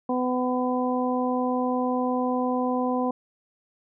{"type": "harmonic tone", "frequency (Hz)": 251.4, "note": "B3", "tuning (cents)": 31, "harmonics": [1, 2, 3, 4], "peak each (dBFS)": [-25, -28, -30, -31], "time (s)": [0.09, 3.11], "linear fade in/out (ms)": 5, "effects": []}